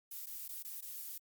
violet noise with dropouts, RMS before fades -45 dBFS, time 0.11-1.18 s, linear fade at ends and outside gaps 5 ms, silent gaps 0.26-0.267 / 0.481-0.489 / 0.627-0.647 / 0.809-0.823 s, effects Opus 48 kbps

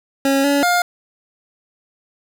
25% pulse tone with pitch steps, 273.7 / 283.4 / 707 Hz, C#4 / C#4 / F5, -22 / +38 / +21 cents, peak -10 dBFS, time 0.25-0.82 s, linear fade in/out 2 ms, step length 190 ms, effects none

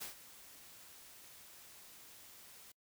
white noise with ADSR envelope, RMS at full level -43 dBFS, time 0-2.72 s, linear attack 20 ms, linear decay 120 ms, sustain -14 dB, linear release 5 ms, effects noise-tail reverb RT60 0.1 s tail -26 dB re dry

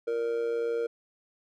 triangle tone with amplitude modulation, 466.2 Hz, A#4, in tune, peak -22 dBFS, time 0.07-0.87 s, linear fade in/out 10 ms, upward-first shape sine, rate 122 Hz, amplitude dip 60%, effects none

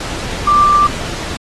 sine tone in noise, 1179 Hz, D6, 6 cents sharp, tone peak -7 dBFS, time 0.47-0.87 s, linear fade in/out 5 ms, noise pink, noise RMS -23 dBFS, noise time 0-1.37 s, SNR +13 dB, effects low-pass 7000 Hz 12 dB/octave + AAC 32 kbps

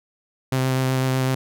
sawtooth tone with vibrato, 130.6 Hz, C3, 3 cents flat, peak -15 dBFS, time 0.52-1.35 s, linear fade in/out 5 ms, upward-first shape sine, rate 8 Hz, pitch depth 12 cents each way, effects none

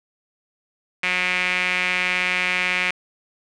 sawtooth tone with band-pass filter, 181.6 Hz, F#3, 32 cents flat, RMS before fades -22 dBFS, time 1.03-2.91 s, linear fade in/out 5 ms, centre 2300 Hz, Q 4.6, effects resampled to 22050 Hz + 7-bit

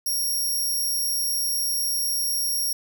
10% pulse tone, 5588 Hz, F8, in tune, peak -17 dBFS, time 0.06-2.73 s, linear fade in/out 5 ms, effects none

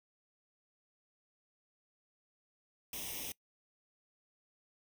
white noise with comb filter, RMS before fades -42 dBFS, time 2.93-3.32 s, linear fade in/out 2 ms, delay 0.34 ms, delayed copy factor +0.8, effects noise-tail reverb RT60 0.1 s tail -22 dB re dry

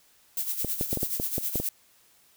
violet noise with tremolo, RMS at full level -28 dBFS, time 0.37-1.69 s, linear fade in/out 2 ms, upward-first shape sine, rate 9.4 Hz, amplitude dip 65%
clicks, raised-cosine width 2 ms, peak -16 dBFS, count 9, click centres 0.647 / 0.811 / 0.93 / 0.973 / 1.031 / 1.199 / 1.381 / 1.557 / 1.6 s
effects white hiss -61 dBFS RMS until 2.36 s

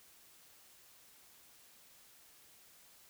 silence, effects white hiss -62 dBFS RMS until 3.09 s

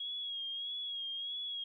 sine tone with vibrato, 3300 Hz, G#7, 12 cents flat, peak -37 dBFS, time 0-1.64 s, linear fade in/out 5 ms, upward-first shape sine, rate 1.6 Hz, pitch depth 46 cents each way, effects 13-bit

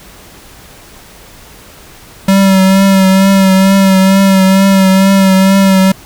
square tone with vibrato, 192.5 Hz, G3, 31 cents flat, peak -5 dBFS, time 2.28-5.92 s, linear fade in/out 5 ms, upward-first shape triangle, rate 2.2 Hz, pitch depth 33 cents each way, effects pink hiss -36 dBFS RMS until 6.05 s

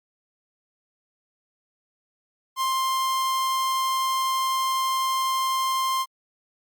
45% pulse tone, 1052 Hz, C6, 9 cents sharp, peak -22 dBFS, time 2.56-6.06 s, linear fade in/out 50 ms, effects Opus 48 kbps

